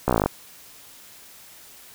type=slowing click train; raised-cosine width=1 ms; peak=-5 dBFS; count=11; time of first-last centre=0.08-0.26 s; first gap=15 ms; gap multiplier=1.04; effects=white hiss -47 dBFS RMS until 1.94 s